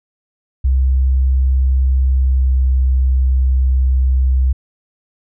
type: tone with pitch glide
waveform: sine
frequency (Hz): 65.41 to 64.77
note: C2 to C2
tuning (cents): 0 to -17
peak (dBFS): -10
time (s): 0.64-4.53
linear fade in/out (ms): 10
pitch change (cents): -17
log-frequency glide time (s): 2.14-2.56
effects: none